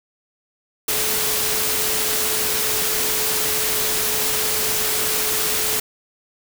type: tone in noise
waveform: sine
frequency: 431.2 Hz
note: A4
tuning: 35 cents flat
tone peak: -31 dBFS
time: 0.88-5.8 s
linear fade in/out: 5 ms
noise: white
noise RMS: -21 dBFS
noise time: 0.88-5.8 s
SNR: -13 dB
effects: none